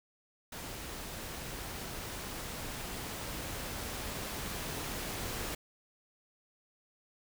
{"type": "noise with level ramp", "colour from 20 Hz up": "pink", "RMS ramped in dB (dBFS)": [-43, -38], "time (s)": [0.52, 5.55], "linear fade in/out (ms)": 5, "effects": []}